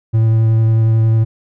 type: tone with vibrato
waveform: triangle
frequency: 111.8 Hz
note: A2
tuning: 28 cents sharp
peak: -7 dBFS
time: 0.13-1.25 s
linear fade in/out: 20 ms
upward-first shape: sine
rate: 11 Hz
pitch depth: 9 cents each way
effects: none